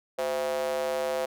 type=tone with high-pass filter; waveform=square; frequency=73.8 Hz; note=D2; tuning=9 cents sharp; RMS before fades=-29 dBFS; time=0.18-1.26 s; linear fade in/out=10 ms; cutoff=560 Hz; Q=5.7; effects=none